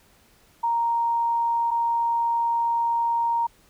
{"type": "tone pair in turn", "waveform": "sine", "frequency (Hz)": [932.3, 932.3], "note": ["A#5", "A#5"], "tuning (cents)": [0, 0], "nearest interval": "unison", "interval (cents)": 0, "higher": "neither", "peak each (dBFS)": -20, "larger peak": "neither", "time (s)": [[0.63, 1.71], [1.71, 3.47]], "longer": "second", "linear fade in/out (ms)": 10, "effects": ["pink hiss -58 dBFS RMS until 3.69 s"]}